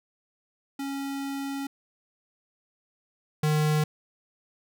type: tone pair in turn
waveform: square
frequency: 276.1 / 152.56 Hz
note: C#4 / D#3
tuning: -7 / -34 cents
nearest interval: minor seventh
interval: 1027 cents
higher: first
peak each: -31 / -22 dBFS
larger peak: second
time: 0.79-1.67 / 3.43-3.84 s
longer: first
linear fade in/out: 5 ms
effects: none